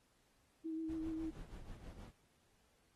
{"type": "tone with vibrato", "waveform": "sine", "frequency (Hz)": 321, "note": "E4", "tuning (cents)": -46, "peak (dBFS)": -39, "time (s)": [0.64, 1.31], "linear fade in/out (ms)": 20, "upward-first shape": "sine", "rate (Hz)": 7.3, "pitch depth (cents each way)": 21}
{"type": "noise with tremolo", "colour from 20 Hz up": "brown", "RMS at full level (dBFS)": -49, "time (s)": [0.88, 2.12], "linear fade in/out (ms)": 20, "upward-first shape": "triangle", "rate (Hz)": 6.3, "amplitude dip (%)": 65}
{"effects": ["pink hiss -75 dBFS RMS until 2.95 s", "AAC 32 kbps"]}